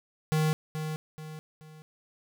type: tone with echo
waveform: square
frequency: 155.56 Hz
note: D#3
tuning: in tune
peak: -24 dBFS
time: 0.32-0.53 s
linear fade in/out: 0 ms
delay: 430 ms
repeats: 3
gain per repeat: -8 dB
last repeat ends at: 1.82 s
effects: none